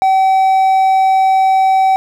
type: tone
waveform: triangle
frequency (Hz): 765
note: G5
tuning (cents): -42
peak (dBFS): -6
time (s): 0.02-1.96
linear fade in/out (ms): 0
effects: none